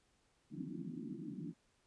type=band-pass noise; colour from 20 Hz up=pink; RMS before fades=-45 dBFS; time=0.5-1.54 s; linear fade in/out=50 ms; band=150 to 340 Hz; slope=96 dB/octave; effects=pink hiss -75 dBFS RMS until 1.86 s + resampled to 22050 Hz